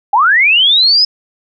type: linear sweep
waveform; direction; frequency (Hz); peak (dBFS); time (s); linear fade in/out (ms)
sine; up; 763 to 5150; -6; 0.13-1.05; 5
effects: none